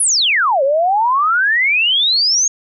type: exponential two-way sweep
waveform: sine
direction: down then up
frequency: 11175 to 526 to 6650 Hz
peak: -11 dBFS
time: 0-2.48 s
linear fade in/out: 5 ms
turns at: 0.63 s
effects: none

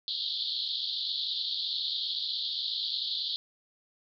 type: band-pass noise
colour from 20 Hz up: white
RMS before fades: -33 dBFS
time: 0.08-3.36 s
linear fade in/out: 0 ms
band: 3300 to 4500 Hz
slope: 96 dB/octave
effects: none

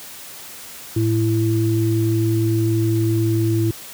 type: tone pair together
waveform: sine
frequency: 111.09 / 332.9 Hz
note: A2 / E4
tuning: +17 / +17 cents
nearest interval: octave + perfect fifth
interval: 1900 cents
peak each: -17 / -19 dBFS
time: 0.96-3.71 s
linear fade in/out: 5 ms
effects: white hiss -37 dBFS RMS until 3.93 s + high-pass 60 Hz 12 dB/octave

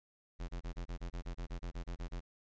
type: tone bursts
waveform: square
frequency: 43.65 Hz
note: F1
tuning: in tune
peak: -39 dBFS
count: 15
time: 0.39-2.207 s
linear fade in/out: 20 ms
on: 95 ms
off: 28 ms
effects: resampled to 16000 Hz + 13-bit

